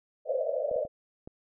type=band-pass noise; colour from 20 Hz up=pink; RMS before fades=-30 dBFS; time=0.25-0.88 s; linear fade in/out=50 ms; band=500 to 640 Hz; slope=96 dB/octave
type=clicks; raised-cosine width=2 ms; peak=-34 / -39 / -31 / -29 dBFS; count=4; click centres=0.714 / 0.76 / 0.851 / 1.275 s
effects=none